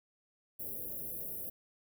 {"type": "band-stop noise", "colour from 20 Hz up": "white", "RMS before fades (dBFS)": -41, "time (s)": [0.59, 1.5], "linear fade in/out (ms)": 10, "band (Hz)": [620, 11000], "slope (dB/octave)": 48, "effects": []}